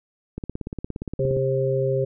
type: click train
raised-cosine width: 3 ms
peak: -17 dBFS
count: 18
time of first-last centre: 0.38-1.368 s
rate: 17.2 Hz
type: harmonic tone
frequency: 133.1 Hz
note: C3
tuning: 30 cents sharp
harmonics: 1 / 3 / 4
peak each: -24 / -24 / -24 dBFS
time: 1.19-2.05 s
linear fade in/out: 10 ms
effects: none